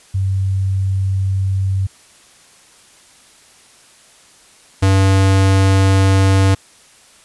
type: tone pair in turn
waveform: sine / square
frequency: 96.1 / 96.44 Hz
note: G2 / G2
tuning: -34 / -28 cents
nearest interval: unison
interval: 6 cents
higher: second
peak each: -14 / -10 dBFS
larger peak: second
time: 0.14-1.87 / 4.82-6.55 s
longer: neither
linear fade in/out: 10 ms
effects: white hiss -47 dBFS RMS until 7.24 s + resampled to 24000 Hz